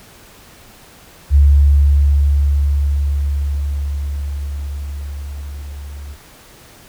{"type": "tone with level ramp", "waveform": "sine", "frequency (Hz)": 71.2, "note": "C#2", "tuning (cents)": 47, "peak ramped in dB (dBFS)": [-5, -28], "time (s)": [1.3, 6.17], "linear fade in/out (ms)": 50, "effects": ["pink hiss -43 dBFS RMS until 6.88 s"]}